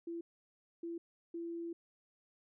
sine tone bursts at uneven times, 337.4 Hz, E4, 40 cents sharp, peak -39 dBFS, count 3, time 0.07-0.21 / 0.83-0.98 / 1.34-1.73 s, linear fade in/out 5 ms, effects none

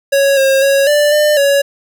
square tone with pitch steps, 554 / 538 / 552 / 589 / 600 / 561 Hz, C#5 / C5 / C#5 / D5 / D5 / C#5, -1 / +48 / -7 / +5 / +37 / +21 cents, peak -9 dBFS, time 0.12-1.62 s, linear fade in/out 10 ms, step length 250 ms, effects none

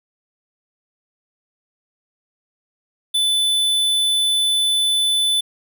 square tone, 3500 Hz, A7, 10 cents flat, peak -16 dBFS, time 3.14-5.41 s, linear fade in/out 10 ms, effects none

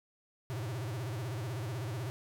square tone with vibrato, 118 Hz, A#2, 22 cents sharp, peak -36 dBFS, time 0.5-2.1 s, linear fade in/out 0 ms, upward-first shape sine, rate 16 Hz, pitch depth 250 cents each way, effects none

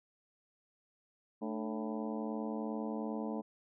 harmonic tone with a mistuned harmonic, 110 Hz, A2, in tune, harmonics 2 / 3 / 4 / 5 / 6 / 7 / 8 / 9, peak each -38 / -42 / -44 / -46 / -48 / -49 / -50 / -51 dBFS, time 1.41-3.42 s, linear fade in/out 20 ms, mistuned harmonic 3, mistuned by -150 cents, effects none

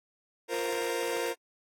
sawtooth chord, F suspended fourth, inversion none, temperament just, 349.2 / 465.6 / 523.8 Hz, F4 / Bb4 / C5, 0 / -2 / +2 cents, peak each -32 / -28 / -31 dBFS, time 0.48-1.35 s, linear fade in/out 50 ms, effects AAC 48 kbps

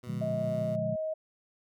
15% pulse tone with tremolo, 123.7 Hz, B2, 3 cents sharp, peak -37 dBFS, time 0.03-0.76 s, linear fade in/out 5 ms, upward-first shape triangle, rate 2.4 Hz, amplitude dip 30%
sine chord, Bb dominant seventh, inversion none, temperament just, 116.54 / 145.68 / 174.81 / 209.8 Hz, Bb2 / D3 / F3 / Ab3, 0 / -14 / +2 / +18 cents, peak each -37 dBFS, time 0.07-0.96 s, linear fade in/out 10 ms
sine tone with pitch glide, 635 to 629.9 Hz, D#5 to D#5, +35 to +21 cents, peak -30 dBFS, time 0.21-1.14 s, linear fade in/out 10 ms, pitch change -14 cents, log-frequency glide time 0.41-0.66 s
effects none

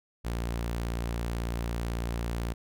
sawtooth tone, 58.1 Hz, A#1, 5 cents flat, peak -26 dBFS, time 0.24-2.54 s, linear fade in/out 20 ms, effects none

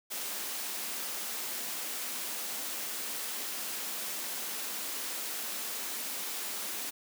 white high-pass noise, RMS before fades -37 dBFS, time 0.1-6.91 s, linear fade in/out 20 ms, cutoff 190 Hz, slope 48 dB/octave, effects none

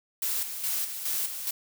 blue noise with tremolo, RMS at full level -29 dBFS, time 0.22-1.51 s, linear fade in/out 5 ms, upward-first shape square, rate 2.4 Hz, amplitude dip 55%, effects none

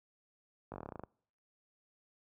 slowing click train, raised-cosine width 1 ms, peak -29 dBFS, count 12, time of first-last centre 0.72-1.036 s, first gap 19 ms, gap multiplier 1.08, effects noise-tail reverb RT60 0.6 s tail -26 dB re dry + high-pass 60 Hz 12 dB/octave

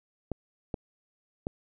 clicks, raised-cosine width 2 ms, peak -18 dBFS, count 3, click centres 0.317 / 0.742 / 1.469 s, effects none

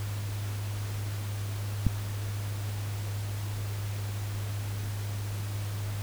click, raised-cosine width 5 ms, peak -11 dBFS, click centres 1.867 s, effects added 102 Hz sine -31 dBFS peak until 6.02 s + pink hiss -43 dBFS RMS until 6.02 s

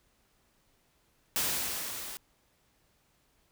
white noise with level ramp, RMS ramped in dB -29 to -42 dBFS, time 1.36-2.17 s, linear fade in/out 0 ms, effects pink hiss -70 dBFS RMS until 3.51 s

